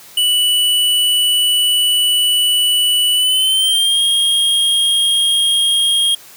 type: tone with pitch glide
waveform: square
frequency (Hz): 2960 to 3247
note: F#7 to G#7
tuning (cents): 0 to -40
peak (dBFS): -12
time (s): 0.17-6.15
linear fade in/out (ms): 5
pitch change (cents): +160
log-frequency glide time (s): 3.13-4.01
effects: white hiss -40 dBFS RMS until 6.36 s + high-pass 80 Hz 12 dB/octave